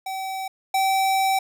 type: tone pair in turn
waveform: square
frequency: 766 / 770.9 Hz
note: G5 / G5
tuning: -40 / -29 cents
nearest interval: unison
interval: 11 cents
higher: second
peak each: -28 / -19 dBFS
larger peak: second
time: 0.06-0.48 / 0.74-1.39 s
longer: second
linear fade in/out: 5 ms
effects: none